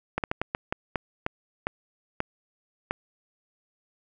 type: slowing click train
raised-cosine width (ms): 0.5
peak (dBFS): -11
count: 11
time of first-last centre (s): 0.18-2.91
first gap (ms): 58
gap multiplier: 1.32
effects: none